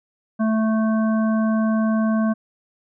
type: harmonic tone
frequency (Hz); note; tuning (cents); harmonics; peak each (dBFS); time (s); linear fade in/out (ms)
220; A3; 0; 1 / 3 / 5 / 7; -17 / -27 / -31 / -34; 0.39-2.34; 20
effects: none